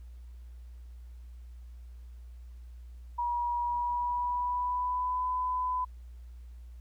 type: tone with pitch glide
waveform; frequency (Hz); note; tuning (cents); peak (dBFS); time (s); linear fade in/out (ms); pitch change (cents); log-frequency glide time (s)
sine; 960 to 1004.2; B5 to B5; -49 to +29; -28; 3.18-5.85; 10; +78; 3.61-5.26
effects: added 60 Hz sine -44 dBFS peak until 6.8 s + pink hiss -70 dBFS RMS until 6.8 s